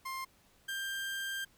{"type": "tone pair in turn", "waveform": "30% pulse", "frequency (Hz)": [1056, 1586.1], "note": ["C6", "G6"], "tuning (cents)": [16, 20], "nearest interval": "perfect fifth", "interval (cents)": 704, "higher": "second", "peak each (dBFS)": [-35, -33], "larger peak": "second", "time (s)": [[0.05, 0.25], [0.68, 1.45]], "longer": "second", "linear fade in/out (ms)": 10, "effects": ["pink hiss -66 dBFS RMS until 1.57 s"]}